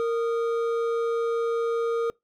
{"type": "tone pair together", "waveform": "triangle", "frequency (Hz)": [462.6, 1235], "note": ["A#4", "D#6"], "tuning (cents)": [-13, -13], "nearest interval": "octave + perfect fourth", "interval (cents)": 1700, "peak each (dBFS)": [-21, -32], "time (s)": [0, 2.1], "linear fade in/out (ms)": 0, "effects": ["noise-tail reverb RT60 0.2 s tail -25 dB re dry"]}